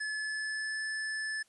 square tone with pitch glide, 1720 to 1740 Hz, A6 to A6, -40 to -20 cents, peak -34 dBFS, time 0-1.43 s, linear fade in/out 10 ms, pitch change +20 cents, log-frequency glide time 0.14-0.83 s, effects white hiss -68 dBFS RMS until 1.48 s + resampled to 24000 Hz

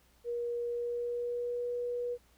sine tone with pitch glide, 476.3 to 484.9 Hz, A#4 to B4, +37 to -32 cents, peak -32 dBFS, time 0.24-2.18 s, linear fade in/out 50 ms, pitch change +31 cents, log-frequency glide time 0.64-1.68 s, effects added 60 Hz sine -66 dBFS peak until 2.37 s + pink hiss -67 dBFS RMS until 2.37 s

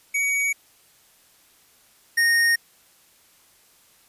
square tone pair in turn, 2254 / 1852.7 Hz, C#7 / A#6, +28 / -11 cents, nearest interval minor third, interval 339 cents, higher first, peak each -21 / -17 dBFS, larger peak second, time 0.14-0.53 / 2.17-2.56 s, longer neither, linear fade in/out 10 ms, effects white hiss -57 dBFS RMS until 4.08 s + resampled to 32000 Hz

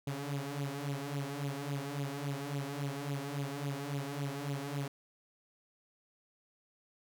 sawtooth tone with flanger, 141 Hz, C#3, 30 cents sharp, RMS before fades -38 dBFS, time 0.07-4.88 s, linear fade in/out 5 ms, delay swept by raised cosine 0.27 to 4.67 ms, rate 3.6 Hz, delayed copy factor +0.75, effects none

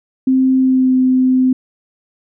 sine tone with pitch glide, 261.3 to 257.3 Hz, C4 to C4, -2 to -29 cents, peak -9 dBFS, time 0.27-1.53 s, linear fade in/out 5 ms, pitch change -27 cents, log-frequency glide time 0.58-0.95 s, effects none

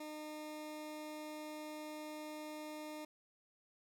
20% pulse tone, 305 Hz, D#4, 34 cents flat, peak -40 dBFS, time 0-3.05 s, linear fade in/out 5 ms, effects none

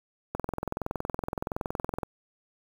click train, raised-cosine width 1 ms, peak -16 dBFS, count 37, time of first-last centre 0.35-2.032 s, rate 21.4 Hz, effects 7-bit

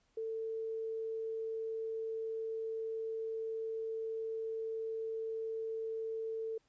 sine tone, 446.4 Hz, A4, 25 cents sharp, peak -36 dBFS, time 0.17-6.58 s, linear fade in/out 5 ms, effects pink hiss -75 dBFS RMS until 6.68 s + resampled to 16000 Hz

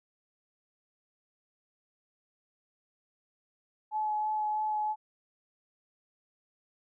sine tone with vibrato, 854 Hz, G#5, 48 cents sharp, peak -28 dBFS, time 3.91-4.96 s, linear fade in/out 50 ms, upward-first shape sine, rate 3.1 Hz, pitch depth 12 cents each way, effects none

